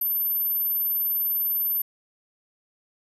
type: tone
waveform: sine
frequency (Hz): 13040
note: G#9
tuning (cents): -33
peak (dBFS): -22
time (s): 0.01-1.82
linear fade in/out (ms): 5
effects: none